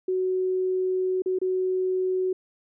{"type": "tone with dropouts", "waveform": "sine", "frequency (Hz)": 371.7, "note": "F#4", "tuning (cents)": 8, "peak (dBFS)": -22, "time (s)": [0.08, 2.33], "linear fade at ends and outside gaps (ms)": 5, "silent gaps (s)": [[1.221, 1.259], [1.388, 1.415]], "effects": []}